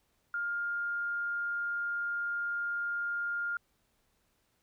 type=tone; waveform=sine; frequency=1408 Hz; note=F6; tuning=14 cents sharp; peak=-31 dBFS; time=0.34-3.57 s; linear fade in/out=2 ms; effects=pink hiss -74 dBFS RMS until 4.62 s